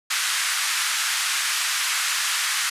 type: band-pass noise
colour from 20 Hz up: pink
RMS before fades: -24 dBFS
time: 0.1-2.7 s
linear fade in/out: 10 ms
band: 1300 to 11000 Hz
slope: 24 dB/octave
effects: resampled to 32000 Hz